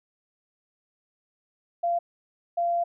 sine tone pair in turn, 689 / 689 Hz, F5 / F5, -24 / -24 cents, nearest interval unison, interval 0 cents, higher neither, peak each -22 dBFS, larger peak neither, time 1.83-1.99 / 2.57-2.84 s, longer second, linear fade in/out 10 ms, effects none

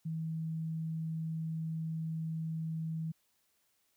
sine tone, 160.9 Hz, E3, 42 cents flat, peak -34 dBFS, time 0.05-3.12 s, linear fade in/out 10 ms, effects white hiss -75 dBFS RMS until 3.96 s

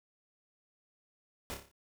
pink noise with echo, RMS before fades -40 dBFS, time 1.5-1.54 s, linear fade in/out 0 ms, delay 29 ms, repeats 6, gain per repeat -5 dB, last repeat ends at 1.714 s, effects none

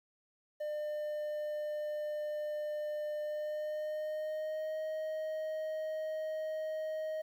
triangle tone with pitch glide, 601 to 626.2 Hz, D5 to D#5, +40 to +11 cents, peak -33 dBFS, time 0.6-7.22 s, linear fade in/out 10 ms, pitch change +71 cents, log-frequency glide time 3.21-4.78 s, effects 11-bit

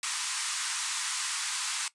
white band-pass noise, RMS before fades -33 dBFS, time 0.03-1.88 s, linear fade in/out 2 ms, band 910 to 9600 Hz, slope 48 dB/octave, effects noise-tail reverb RT60 0.1 s tail -17 dB re dry + resampled to 24000 Hz

